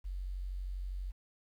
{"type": "tone", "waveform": "sine", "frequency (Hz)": 46.25, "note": "F#1", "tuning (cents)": 0, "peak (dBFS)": -36, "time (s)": [0.04, 1.12], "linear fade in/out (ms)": 20, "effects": ["11-bit"]}